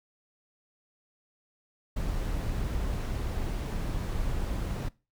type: noise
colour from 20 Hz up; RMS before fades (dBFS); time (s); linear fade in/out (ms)
brown; -31; 1.96-4.89; 10
effects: noise-tail reverb RT60 0.3 s tail -22 dB re dry